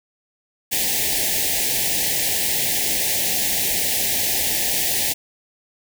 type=band-stop noise; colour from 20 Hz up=white; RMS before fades=-21 dBFS; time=0.71-5.14 s; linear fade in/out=20 ms; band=880 to 1700 Hz; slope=96 dB/octave; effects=none